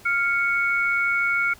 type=tone pair together; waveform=sine; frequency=1396.6 / 2217 Hz; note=F6 / C#7; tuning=0 / 0 cents; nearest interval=minor sixth; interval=800 cents; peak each=-22 dBFS; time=0.05-1.54 s; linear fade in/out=10 ms; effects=pink hiss -49 dBFS RMS until 1.59 s